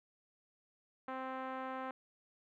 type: tone with low-pass filter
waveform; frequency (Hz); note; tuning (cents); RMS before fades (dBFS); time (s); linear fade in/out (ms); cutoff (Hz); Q
5% pulse; 261.3; C4; -2; -42; 1.08-1.91; 2; 1100; 1.1
effects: none